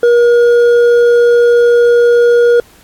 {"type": "tone with hard clipping", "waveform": "triangle", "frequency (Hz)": 476.8, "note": "A#4", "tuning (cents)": 39, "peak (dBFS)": -6, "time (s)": [0.03, 2.6], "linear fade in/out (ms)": 2, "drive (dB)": 8, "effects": ["pink hiss -44 dBFS RMS until 2.83 s", "AAC 64 kbps"]}